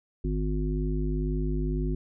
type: harmonic tone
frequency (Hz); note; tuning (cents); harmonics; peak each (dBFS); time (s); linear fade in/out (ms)
51; G#1; -31; 1 / 3 / 5 / 7; -27 / -32 / -34 / -35; 0.24-1.95; 5
effects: none